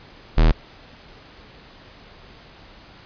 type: tone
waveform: square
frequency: 40 Hz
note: D#1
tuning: 49 cents sharp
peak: -12 dBFS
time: 0.37-0.52 s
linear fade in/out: 10 ms
effects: pink hiss -46 dBFS RMS until 3.05 s + resampled to 11025 Hz